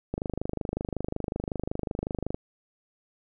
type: click train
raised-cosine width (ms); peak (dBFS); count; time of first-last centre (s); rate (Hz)
2; -16; 57; 0.14-2.345; 25.4
effects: none